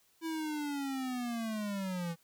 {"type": "linear sweep", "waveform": "square", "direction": "down", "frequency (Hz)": [329.6, 164.5], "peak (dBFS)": -35, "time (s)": [0.21, 2.16], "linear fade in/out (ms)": 50, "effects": ["white hiss -69 dBFS RMS until 2.23 s"]}